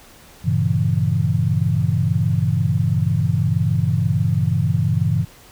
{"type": "chord", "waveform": "sine", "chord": "G diminished seventh", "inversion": "none", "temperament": "equal", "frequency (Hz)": [98, 116.54, 138.59, 164.81], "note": ["G2", "Bb2", "Db3", "Fb3"], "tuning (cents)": [0, 0, 0, 0], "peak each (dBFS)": -21, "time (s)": [0.44, 5.25], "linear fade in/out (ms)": 20, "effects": ["pink hiss -46 dBFS RMS until 5.51 s"]}